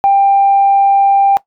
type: tone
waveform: sine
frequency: 792 Hz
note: G5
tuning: 18 cents sharp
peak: -5 dBFS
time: 0.04-1.37 s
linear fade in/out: 0 ms
effects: noise-tail reverb RT60 0.1 s tail -19 dB re dry + tanh soft clip ceiling -2 dBFS